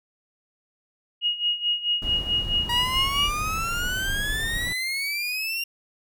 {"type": "tone with tremolo", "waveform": "sine", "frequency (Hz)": 2878, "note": "F#7", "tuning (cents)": -49, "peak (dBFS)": -19, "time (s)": [1.21, 3.31], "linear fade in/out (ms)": 50, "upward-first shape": "sine", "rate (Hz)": 4.6, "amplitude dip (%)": 80}
{"type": "noise", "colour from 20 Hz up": "brown", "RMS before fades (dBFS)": -32, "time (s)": [2.02, 4.73], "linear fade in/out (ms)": 2}
{"type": "exponential sweep", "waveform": "30% pulse", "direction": "up", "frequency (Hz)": [949, 2794], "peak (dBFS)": -23, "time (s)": [2.69, 5.64], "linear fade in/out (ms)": 5}
{"effects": []}